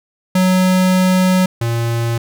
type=tone pair in turn; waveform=square; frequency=185 / 116.54 Hz; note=F#3 / A#2; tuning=0 / 0 cents; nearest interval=minor sixth; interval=800 cents; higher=first; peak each=-11 / -16 dBFS; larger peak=first; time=0.35-1.46 / 1.61-2.18 s; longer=first; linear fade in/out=5 ms; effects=none